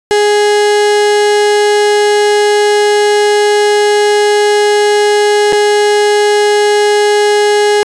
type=tone with dropouts; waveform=35% pulse; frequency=415.3 Hz; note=G#4; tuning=in tune; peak=-5 dBFS; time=0.11-7.83 s; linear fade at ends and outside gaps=0 ms; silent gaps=5.524-5.53 s; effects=resampled to 22050 Hz